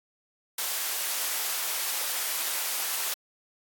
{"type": "high-pass noise", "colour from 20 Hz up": "white", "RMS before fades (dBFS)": -30, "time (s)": [0.58, 3.14], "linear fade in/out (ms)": 5, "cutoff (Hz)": 610, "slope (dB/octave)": 12, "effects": ["AAC 64 kbps"]}